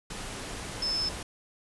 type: tone in noise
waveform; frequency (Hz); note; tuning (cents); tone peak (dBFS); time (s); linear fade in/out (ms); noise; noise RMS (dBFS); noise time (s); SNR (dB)
sine; 5250; E8; -8; -27; 0.82-1.09; 5; pink; -38; 0.1-1.23; +8
effects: resampled to 24000 Hz